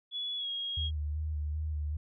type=tone with pitch glide; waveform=sine; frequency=3400 to 3277 Hz; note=G#7 to G#7; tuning=+40 to -24 cents; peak=-33 dBFS; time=0.11-0.91 s; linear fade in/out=50 ms; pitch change=-64 cents; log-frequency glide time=0.37-0.49 s
type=tone with vibrato; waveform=sine; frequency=76 Hz; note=D#2; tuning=40 cents flat; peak=-31 dBFS; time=0.77-1.97 s; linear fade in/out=5 ms; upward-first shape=square; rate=2.6 Hz; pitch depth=30 cents each way
effects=none